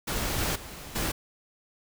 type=noise with level steps; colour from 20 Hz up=pink; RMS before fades=-30 / -28 / -42 / -29 dBFS; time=0.07-1.12 s; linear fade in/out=10 ms; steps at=0.38 / 0.55 / 0.95 s; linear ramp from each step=10 ms; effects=none